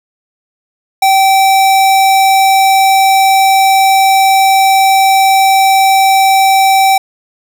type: tone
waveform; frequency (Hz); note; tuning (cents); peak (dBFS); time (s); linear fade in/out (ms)
square; 774; G5; -22; -6; 1.02-6.98; 5
effects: none